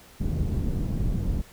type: low-pass noise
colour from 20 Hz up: pink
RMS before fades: -26 dBFS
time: 0.2-1.42 s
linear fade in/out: 10 ms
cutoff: 200 Hz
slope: 12 dB/octave
effects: pink hiss -51 dBFS RMS until 1.52 s